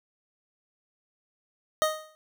25% pulse tone with exponential decay, 622.3 Hz, D#5, in tune, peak -15 dBFS, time 1.82-2.15 s, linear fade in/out 0 ms, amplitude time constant 70 ms, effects none

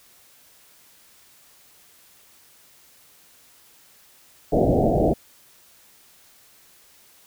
white low-pass noise, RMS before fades -19 dBFS, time 4.52-5.14 s, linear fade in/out 10 ms, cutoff 740 Hz, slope 96 dB/octave, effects white hiss -54 dBFS RMS until 7.26 s

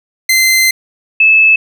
sawtooth / sine tone pair in turn, 2072 / 2611 Hz, C7 / E7, -17 / -17 cents, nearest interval major third, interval 400 cents, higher second, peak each -4 dBFS, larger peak neither, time 0.29-0.71 / 1.2-1.56 s, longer first, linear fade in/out 5 ms, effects none

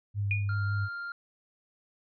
sine tone with vibrato, 101.3 Hz, G#2, 43 cents flat, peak -27 dBFS, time 0.14-0.89 s, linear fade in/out 50 ms, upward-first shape triangle, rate 5.4 Hz, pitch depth 21 cents each way
sine tone with exponential decay, 2445 Hz, D#7, 31 cents flat, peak -25 dBFS, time 0.31-0.54 s, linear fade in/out 1 ms, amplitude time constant 49 ms
triangle tone, 1396.9 Hz, F6, in tune, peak -33 dBFS, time 0.49-1.12 s, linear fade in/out 2 ms
effects resampled to 11025 Hz

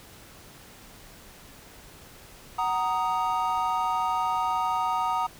triangle chord, D# minor, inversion first, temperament just, 746.7 / 933.4 / 1244.5 Hz, F#5 / A#5 / D#6, +16 / +2 / 0 cents, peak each -28 / -25 / -27 dBFS, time 2.58-5.27 s, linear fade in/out 10 ms, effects pink hiss -49 dBFS RMS until 5.39 s

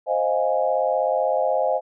sine chord, F minor seventh, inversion second, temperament equal, 523.3 / 622.3 / 698.5 / 830.6 Hz, C5 / Eb5 / F5 / Ab5, 0 / 0 / 0 / 0 cents, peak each -23 / -23 / -25 / -26 dBFS, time 0.06-1.81 s, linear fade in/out 50 ms, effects none

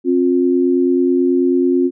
sine tone pair together, 266.4 / 355.6 Hz, C4 / F4, +31 / +31 cents, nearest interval perfect fourth, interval 500 cents, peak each -14 dBFS, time 0.04-1.91 s, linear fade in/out 50 ms, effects none

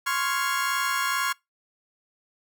35% pulse chord, Db major seventh, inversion third, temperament equal, 1046.5 / 1108.7 / 1396.9 / 1661.2 Hz, C6 / Db6 / F6 / Ab6, 0 / 0 / 0 / 0 cents, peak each -28 dBFS, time 0.06-1.33 s, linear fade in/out 10 ms, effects noise-tail reverb RT60 0.2 s tail -25 dB re dry

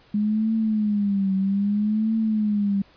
sine tone with vibrato, 206.6 Hz, G#3, 9 cents flat, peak -19 dBFS, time 0.14-2.82 s, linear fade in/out 5 ms, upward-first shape triangle, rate 0.62 Hz, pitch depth 140 cents each way, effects pink hiss -55 dBFS RMS until 2.96 s + resampled to 11025 Hz

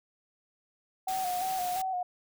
sine tone with vibrato, 739 Hz, F#5, 2 cents flat, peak -29 dBFS, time 1.07-2.03 s, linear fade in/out 5 ms, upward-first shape square, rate 2.9 Hz, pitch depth 40 cents each way
white noise, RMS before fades -40 dBFS, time 1.08-1.82 s, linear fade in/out 5 ms
effects none

